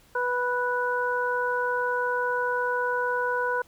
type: harmonic tone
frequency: 492.8 Hz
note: B4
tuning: 4 cents flat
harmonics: 1 / 2 / 3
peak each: -28 / -28 / -28 dBFS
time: 0.15-3.62 s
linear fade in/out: 5 ms
effects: pink hiss -58 dBFS RMS until 3.67 s